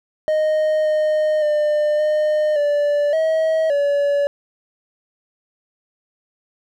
triangle tone with pitch steps, 619 / 615 / 600 / 609 / 583 / 639 / 571 Hz, D#5 / D#5 / D5 / D#5 / D5 / D#5 / D5, -9 / -20 / +37 / -37 / -13 / +46 / -49 cents, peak -13 dBFS, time 0.28-4.27 s, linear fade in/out 0 ms, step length 570 ms, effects none

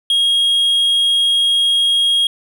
triangle tone, 3271 Hz, G#7, 27 cents flat, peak -10 dBFS, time 0.1-2.27 s, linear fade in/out 2 ms, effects none

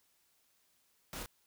pink noise with echo, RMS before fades -44 dBFS, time 1.13-1.23 s, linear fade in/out 0 ms, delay 30 ms, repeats 1, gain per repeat -2 dB, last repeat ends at 1.26 s, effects white hiss -73 dBFS RMS until 1.46 s

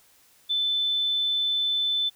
sine tone, 3520 Hz, A7, in tune, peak -22 dBFS, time 0.49-2.1 s, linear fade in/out 20 ms, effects white hiss -59 dBFS RMS until 2.15 s

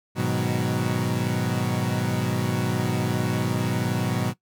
30% pulse chord, G# minor seventh, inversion none, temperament equal, 103.83 / 123.47 / 155.56 / 185 Hz, G#2 / B2 / D#3 / F#3, 0 / 0 / 0 / 0 cents, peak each -27 / -24 / -28 / -25 dBFS, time 0.15-4.34 s, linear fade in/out 50 ms, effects noise-tail reverb RT60 0.1 s tail -18 dB re dry

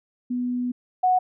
sine tone pair in turn, 246.9 / 736.9 Hz, B3 / F#5, 0 / -7 cents, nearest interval octave + perfect fifth, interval 1893 cents, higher second, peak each -23 / -16 dBFS, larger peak second, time 0.3-0.72 / 1.03-1.19 s, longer first, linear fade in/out 10 ms, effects none

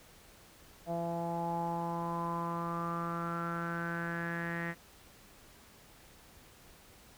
sawtooth tone with low-pass filter sweep, 169.3 Hz, E3, 46 cents sharp, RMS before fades -36 dBFS, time 0.86-4.75 s, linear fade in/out 50 ms, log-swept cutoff 710 to 1900 Hz, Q 7.9, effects pink hiss -58 dBFS RMS until 7.17 s

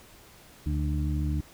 harmonic tone with a mistuned harmonic, 73.1 Hz, D2, 7 cents flat, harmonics 1 / 2 / 3 / 4, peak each -27 / -31 / -38 / -35 dBFS, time 0.66-1.41 s, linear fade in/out 5 ms, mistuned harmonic 4, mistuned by +43 cents, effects pink hiss -53 dBFS RMS until 1.53 s

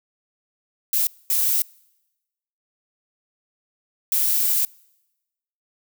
violet noise bursts at uneven times, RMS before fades -20 dBFS, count 3, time 0.93-1.07 / 1.3-1.62 / 4.12-4.65 s, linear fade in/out 2 ms, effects noise-tail reverb RT60 1.0 s tail -26 dB re dry

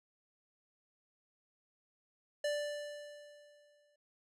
square tone with exponential decay, 587.3 Hz, D5, in tune, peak -32 dBFS, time 2.44-3.96 s, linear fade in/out 5 ms, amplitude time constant 330 ms, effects low-pass 9000 Hz 12 dB/octave

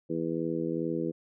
harmonic tone, 82.41 Hz, E2, in tune, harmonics 2 / 3 / 4 / 5 / 6, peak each -36 / -36 / -32 / -36 / -36 dBFS, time 0.09-1.12 s, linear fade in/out 20 ms, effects none

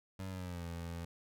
25% pulse tone with pitch glide, 95 to 84.64 Hz, F#2 to E2, +46 to +46 cents, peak -37 dBFS, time 0.19-1.05 s, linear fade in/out 5 ms, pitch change -200 cents, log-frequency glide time 0.29-0.65 s, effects none

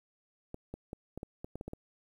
clicks, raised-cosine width 2 ms, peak -27 dBFS, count 10, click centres 0.544 / 0.74 / 0.931 / 1.176 / 1.231 / 1.445 / 1.556 / 1.611 / 1.68 / 1.734 s, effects 10-bit

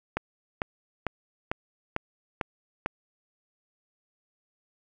click train, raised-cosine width 0.5 ms, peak -12 dBFS, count 7, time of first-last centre 0.17-2.861 s, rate 2.23 Hz, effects none

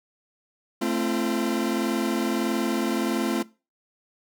40% pulse chord, F major, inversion first, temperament equal with one note detuned, 220 / 261.6 / 340.7 Hz, A3 / C4 / F4, 0 / 0 / -43 cents, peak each -27 dBFS, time 0.81-3.43 s, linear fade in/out 10 ms, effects noise-tail reverb RT60 0.3 s tail -20 dB re dry

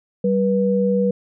sine tone pair together, 193.5 / 486.2 Hz, G3 / B4, -22 / -27 cents, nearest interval octave + major third, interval 1595 cents, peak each -18 dBFS, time 0.24-1.11 s, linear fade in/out 5 ms, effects none

